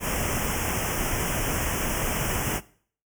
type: band-stop noise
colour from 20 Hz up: pink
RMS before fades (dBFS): -27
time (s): 0-2.61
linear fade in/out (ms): 50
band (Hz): 3200 to 5300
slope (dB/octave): 96
effects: noise-tail reverb RT60 0.5 s tail -19 dB re dry